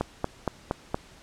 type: click train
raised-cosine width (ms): 1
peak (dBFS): -11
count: 5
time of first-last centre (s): 0.01-0.945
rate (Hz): 4.28
effects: pink hiss -52 dBFS RMS until 1.22 s + low-pass 8000 Hz 12 dB/octave